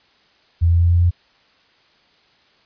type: tone with pitch steps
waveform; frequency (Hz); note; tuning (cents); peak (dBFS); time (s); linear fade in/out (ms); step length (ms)
sine; 84.5 / 85.19 / 85.88 / 86.58 / 87.28; E2 / F2 / F2 / F2 / F2; +43 / -42 / -29 / -14 / -1; -11; 0.61-1.11; 20; 100
effects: white hiss -56 dBFS RMS until 2.65 s + resampled to 11025 Hz